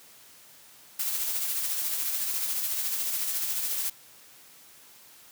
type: noise with tremolo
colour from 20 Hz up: blue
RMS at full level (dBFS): -28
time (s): 0.99-3.9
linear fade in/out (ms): 5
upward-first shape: triangle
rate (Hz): 14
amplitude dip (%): 40
effects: white hiss -53 dBFS RMS until 5.31 s + high-pass 80 Hz 12 dB/octave